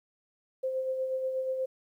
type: tone with tremolo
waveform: sine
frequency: 522 Hz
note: C5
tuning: 4 cents flat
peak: -27 dBFS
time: 0.63-1.66 s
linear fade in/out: 10 ms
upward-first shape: sine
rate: 8.3 Hz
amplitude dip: 40%
effects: 11-bit